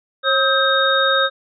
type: tone cluster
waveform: sine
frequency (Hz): 541 / 1278 / 1582 / 3721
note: C#5 / D#6 / G6 / A#7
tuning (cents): -42 / +46 / +15 / -4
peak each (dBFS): -19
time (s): 0.23-1.3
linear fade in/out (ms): 50
effects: none